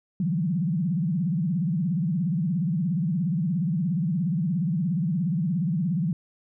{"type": "tone with vibrato", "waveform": "sine", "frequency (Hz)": 170, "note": "F3", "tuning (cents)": -46, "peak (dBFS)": -22, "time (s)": [0.2, 6.13], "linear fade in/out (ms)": 2, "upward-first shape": "sine", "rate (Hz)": 17, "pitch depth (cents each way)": 250, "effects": []}